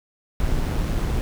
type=noise with amplitude modulation; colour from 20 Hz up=brown; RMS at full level=-21 dBFS; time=0.4-1.21 s; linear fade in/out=0 ms; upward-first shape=sine; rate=113 Hz; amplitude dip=30%; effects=none